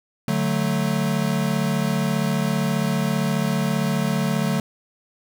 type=chord; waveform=square; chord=D major; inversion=none; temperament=equal; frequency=146.83 / 185 / 220 Hz; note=D3 / F#3 / A3; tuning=0 / 0 / 0 cents; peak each=-25 dBFS; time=0.28-4.6 s; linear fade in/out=2 ms; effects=none